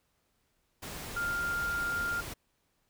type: tone in noise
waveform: sine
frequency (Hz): 1400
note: F6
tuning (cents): +4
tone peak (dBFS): -30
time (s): 1.16-2.21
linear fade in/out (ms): 10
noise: pink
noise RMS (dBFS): -41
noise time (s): 0.82-2.34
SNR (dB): +8
effects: pink hiss -75 dBFS RMS until 2.89 s